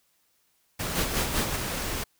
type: noise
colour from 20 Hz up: pink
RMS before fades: -31 dBFS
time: 0.79-2.04 s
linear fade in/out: 10 ms
type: noise with tremolo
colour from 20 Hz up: pink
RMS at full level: -26 dBFS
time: 0.95-1.56 s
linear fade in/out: 5 ms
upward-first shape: sine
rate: 5.1 Hz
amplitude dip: 100%
effects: white hiss -69 dBFS RMS until 2.19 s